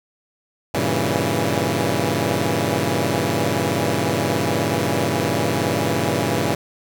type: chord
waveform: 10% pulse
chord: G diminished seventh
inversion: none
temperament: equal with one note detuned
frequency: 98 / 117.08 / 138.59 / 164.81 Hz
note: G2 / Bb2 / Db3 / Fb3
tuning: 0 / +8 / 0 / 0 cents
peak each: -16 dBFS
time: 0.74-6.55 s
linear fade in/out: 5 ms
effects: none